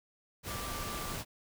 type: tone in noise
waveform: sine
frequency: 1174.7 Hz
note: D6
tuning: in tune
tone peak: -43 dBFS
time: 0.47-1.17 s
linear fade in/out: 50 ms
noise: pink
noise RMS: -39 dBFS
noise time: 0.43-1.25 s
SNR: -7 dB
effects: none

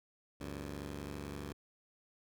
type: tone pair together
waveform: 10% pulse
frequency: 71.6 / 95.52 Hz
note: D2 / G2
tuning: -43 / -44 cents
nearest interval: perfect fourth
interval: 499 cents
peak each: -35 / -39 dBFS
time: 0.4-1.53 s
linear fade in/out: 10 ms
effects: none

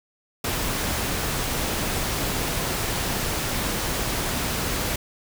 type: noise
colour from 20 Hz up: pink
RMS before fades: -26 dBFS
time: 0.44-4.96 s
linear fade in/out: 5 ms
effects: none

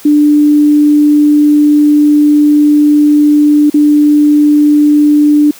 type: tone with dropouts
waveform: sine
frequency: 296.1 Hz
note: D4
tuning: 14 cents sharp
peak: -3 dBFS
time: 0.05-5.51 s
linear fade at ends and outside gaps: 5 ms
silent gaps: 3.699-3.741 s
effects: white hiss -35 dBFS RMS until 5.59 s + high-pass 150 Hz 12 dB/octave

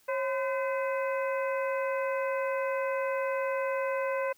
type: harmonic tone with a mistuned harmonic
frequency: 510 Hz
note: C5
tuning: 44 cents flat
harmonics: 1 / 2 / 3 / 4 / 5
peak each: -29 / -35 / -39 / -41 / -43 dBFS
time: 0.08-4.33 s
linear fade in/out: 10 ms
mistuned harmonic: 1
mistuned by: +99 cents
effects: white hiss -64 dBFS RMS until 4.37 s

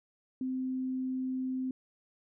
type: tone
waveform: sine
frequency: 258.8 Hz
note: C4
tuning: 19 cents flat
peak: -31 dBFS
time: 0.41-1.71 s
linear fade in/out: 2 ms
effects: none

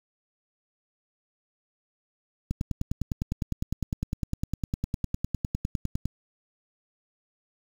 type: click train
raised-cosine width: 5 ms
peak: -15 dBFS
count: 36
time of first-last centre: 2.51-6.056 s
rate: 9.87 Hz
effects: 7-bit

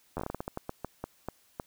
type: slowing click train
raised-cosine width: 1 ms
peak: -20 dBFS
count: 16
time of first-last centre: 0.17-1.598 s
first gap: 11 ms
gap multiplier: 1.27
effects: white hiss -65 dBFS RMS until 1.66 s

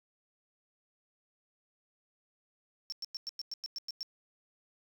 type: tone bursts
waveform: sine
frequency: 5440 Hz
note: F8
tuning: 46 cents flat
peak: -33 dBFS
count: 10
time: 2.9-4.03 s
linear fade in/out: 0 ms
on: 23 ms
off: 100 ms
effects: tanh soft clip ceiling -35 dBFS

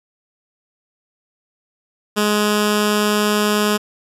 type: tone with notch filter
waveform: 10% pulse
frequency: 209.3 Hz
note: G#3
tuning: 14 cents sharp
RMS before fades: -17 dBFS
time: 2.16-3.78 s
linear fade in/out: 20 ms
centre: 750 Hz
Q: 1.5
effects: resampled to 32000 Hz

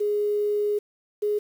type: tone pair in turn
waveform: sine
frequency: 415.3 / 417.1 Hz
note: G#4 / G#4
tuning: 0 / +7 cents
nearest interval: unison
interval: 7 cents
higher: second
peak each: -21 dBFS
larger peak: neither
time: 0-0.79 / 1.22-1.39 s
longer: first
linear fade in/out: 10 ms
effects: 8-bit

